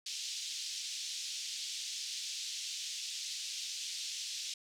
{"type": "band-pass noise", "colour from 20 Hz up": "white", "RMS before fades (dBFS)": -41, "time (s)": [0.06, 4.54], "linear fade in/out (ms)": 5, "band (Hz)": [3000, 6400], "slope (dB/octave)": 24, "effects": []}